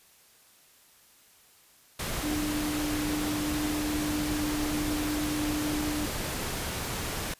sine tone in noise, 299.9 Hz, D4, 36 cents sharp, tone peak -29 dBFS, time 2.23-6.06 s, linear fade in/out 5 ms, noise pink, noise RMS -33 dBFS, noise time 1.99-7.34 s, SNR +1 dB, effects white hiss -59 dBFS RMS until 7.39 s + resampled to 32000 Hz

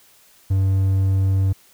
triangle tone, 96.1 Hz, G2, 34 cents flat, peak -13 dBFS, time 0.5-1.53 s, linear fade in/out 10 ms, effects white hiss -53 dBFS RMS until 1.73 s

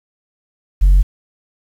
sine tone, 45.97 Hz, F#1, 10 cents flat, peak -4 dBFS, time 0.81-1.03 s, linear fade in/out 20 ms, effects tanh soft clip ceiling -5 dBFS + 7-bit

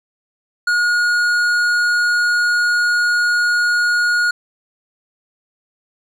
sine tone with tanh clipping, 1440 Hz, F#6, 47 cents flat, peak -15 dBFS, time 0.67-4.31 s, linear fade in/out 5 ms, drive 11 dB, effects none

